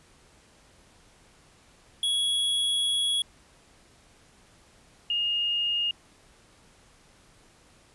square / sine tone pair in turn, 3344 / 2844 Hz, G#7 / F7, +11 / +31 cents, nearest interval minor third, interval 280 cents, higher first, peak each -24 dBFS, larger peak neither, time 2.03-3.22 / 5.1-5.91 s, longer first, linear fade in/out 2 ms, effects pink hiss -58 dBFS RMS until 7.94 s + resampled to 24000 Hz

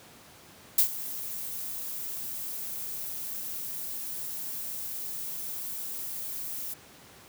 violet noise with ADSR envelope, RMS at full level -19 dBFS, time 0.78-6.74 s, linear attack 4 ms, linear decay 92 ms, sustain -17 dB, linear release 7 ms, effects pink hiss -52 dBFS RMS until 7.28 s + high-pass 100 Hz 12 dB/octave

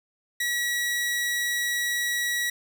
sawtooth tone, 1926 Hz, B6, 44 cents flat, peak -21 dBFS, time 0.4-2.5 s, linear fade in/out 5 ms, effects none

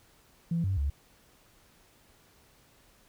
sine tone with pitch steps, 168.1 / 95.8 / 70.8 Hz, E3 / G2 / C#2, +34 / -39 / +37 cents, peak -25 dBFS, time 0.51-0.9 s, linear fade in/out 5 ms, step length 130 ms, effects tanh soft clip ceiling -21 dBFS + pink hiss -62 dBFS RMS until 3.08 s

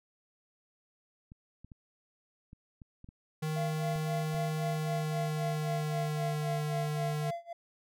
clicks, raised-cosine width 5 ms, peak -37 dBFS, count 9, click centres 1.319 / 1.646 / 1.718 / 2.531 / 2.818 / 3.044 / 3.089 / 3.96 / 4.345 s
square tone with pitch glide, 155.56 to 150.61 Hz, D#3 to D3, 0 to +44 cents, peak -32 dBFS, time 3.42-7.31 s, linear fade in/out 10 ms, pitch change -56 cents, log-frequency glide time 4.58-6.6 s
triangle tone with tremolo, 683 Hz, F5, 39 cents flat, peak -31 dBFS, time 3.56-7.53 s, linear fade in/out 5 ms, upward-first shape sine, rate 3.8 Hz, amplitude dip 95%
effects none

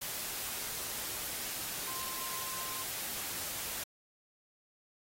sine tone in noise, 1046.5 Hz, C6, in tune, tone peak -46 dBFS, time 1.87-2.83 s, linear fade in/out 10 ms, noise white, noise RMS -39 dBFS, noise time 0.01-3.84 s, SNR -10 dB, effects AAC 48 kbps

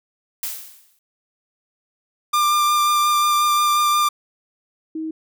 blue noise with exponential decay, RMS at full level -24 dBFS, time 0.43-0.99 s, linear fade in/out 2 ms, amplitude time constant 120 ms
45% pulse tone with vibrato, 1193 Hz, D6, 27 cents sharp, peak -15 dBFS, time 2.33-4.09 s, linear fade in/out 10 ms, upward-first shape sine, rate 5.6 Hz, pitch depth 13 cents each way
sine tone, 317.4 Hz, D#4, 35 cents sharp, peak -24 dBFS, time 4.95-5.11 s, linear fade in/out 5 ms
effects none

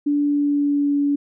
sine tone with pitch glide, 290 to 285.8 Hz, D4 to D4, -22 to -47 cents, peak -16 dBFS, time 0.06-1.16 s, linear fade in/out 10 ms, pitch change -25 cents, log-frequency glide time 0.22-0.97 s, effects none

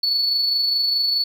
sine tone with amplitude modulation, 4435 Hz, C#8, in tune, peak -14 dBFS, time 0.03-1.24 s, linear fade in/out 5 ms, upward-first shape sine, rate 24.8 Hz, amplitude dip 40%, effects tanh soft clip ceiling -14 dBFS + 9-bit

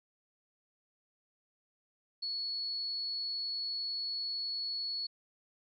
sine tone, 4389 Hz, C#8, 18 cents flat, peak -34 dBFS, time 2.22-5.07 s, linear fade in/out 10 ms, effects none

